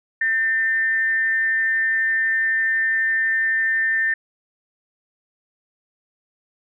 sine tone with amplitude modulation, 1803 Hz, A6, 42 cents sharp, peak -15 dBFS, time 0.21-4.14 s, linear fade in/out 5 ms, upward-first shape sine, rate 236 Hz, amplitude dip 45%, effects none

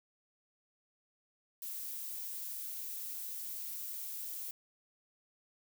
violet noise, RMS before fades -42 dBFS, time 1.62-4.51 s, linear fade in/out 2 ms, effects none

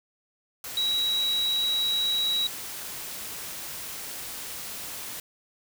sine tone in noise, 3875 Hz, B7, 34 cents flat, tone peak -23 dBFS, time 0.77-2.47 s, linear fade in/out 2 ms, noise white, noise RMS -37 dBFS, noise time 0.64-5.2 s, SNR +11 dB, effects none

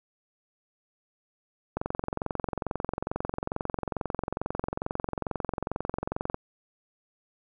click train, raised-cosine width 1 ms, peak -15 dBFS, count 103, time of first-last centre 1.77-6.344 s, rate 22.3 Hz, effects none

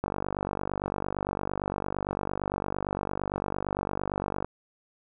click train, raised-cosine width 1 ms, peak -15 dBFS, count 216, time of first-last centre 0.04-4.446 s, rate 48.8 Hz, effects none

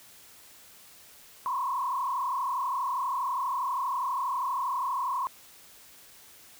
sine tone with frequency modulation, 1038 Hz, C6, 14 cents flat, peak -27 dBFS, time 1.46-5.27 s, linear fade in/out 0 ms, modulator 32.4 Hz, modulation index 2.2, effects white hiss -53 dBFS RMS until 6.59 s

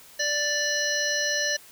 harmonic tone, 587.3 Hz, D5, in tune, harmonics 1 / 3 / 5 / 7 / 9 / 10, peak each -31 / -27 / -35 / -31 / -34 / -30 dBFS, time 0.19-1.57 s, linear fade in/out 10 ms, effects white hiss -50 dBFS RMS until 1.71 s

